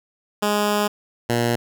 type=tone pair in turn; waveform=10% pulse; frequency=207.7 / 118.53 Hz; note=G#3 / A#2; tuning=0 / +29 cents; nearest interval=minor seventh; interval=971 cents; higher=first; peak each=-10 dBFS; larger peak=neither; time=0.42-0.88 / 1.29-1.56 s; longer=first; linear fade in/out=10 ms; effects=none